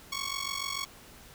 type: ring-modulated tone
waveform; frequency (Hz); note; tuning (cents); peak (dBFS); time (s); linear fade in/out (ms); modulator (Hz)
10% pulse; 1108.7; C#6; 0; -21; 0.12-0.85; 0; 23.4
effects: pink hiss -52 dBFS RMS until 1.34 s